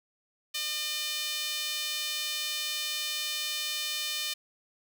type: tone with high-pass filter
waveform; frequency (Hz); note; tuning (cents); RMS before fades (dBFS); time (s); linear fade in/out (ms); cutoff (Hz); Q
sawtooth; 604; D5; +48; -33; 0.54-4.34; 10; 3300; 1.7
effects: none